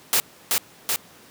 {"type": "noise with echo", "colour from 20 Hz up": "white", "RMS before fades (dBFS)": -19, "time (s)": [0.13, 0.2], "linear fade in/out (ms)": 0, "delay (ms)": 380, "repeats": 2, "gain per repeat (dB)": -2, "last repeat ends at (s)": 0.96, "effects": ["pink hiss -49 dBFS RMS until 1.3 s", "high-pass 150 Hz 12 dB/octave"]}